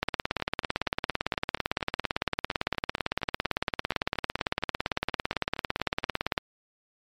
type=two click trains; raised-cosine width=0.3 ms; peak=-9 / -23 dBFS; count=114 / 25; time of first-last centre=0.03-6.378 / 0.4-6.034 s; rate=17.8 / 4.26 Hz; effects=MP3 64 kbps